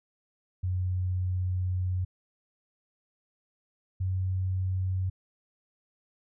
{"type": "tone pair in turn", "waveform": "sine", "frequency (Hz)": [91.6, 93.31], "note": ["F#2", "F#2"], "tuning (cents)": [-17, 15], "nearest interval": "unison", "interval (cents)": 32, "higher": "second", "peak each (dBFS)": -26, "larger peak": "neither", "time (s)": [[0.63, 2.05], [4, 5.1]], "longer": "first", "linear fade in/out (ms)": 10, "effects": []}